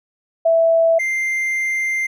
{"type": "tone pair in turn", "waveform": ["sine", "triangle"], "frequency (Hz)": [659.3, 2093], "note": ["E5", "C7"], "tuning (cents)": [0, 0], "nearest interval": "octave + minor sixth", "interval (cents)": 2000, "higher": "second", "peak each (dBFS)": [-11, -16], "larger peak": "first", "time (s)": [[0.45, 0.99], [0.99, 2.07]], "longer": "second", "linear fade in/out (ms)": 10, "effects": []}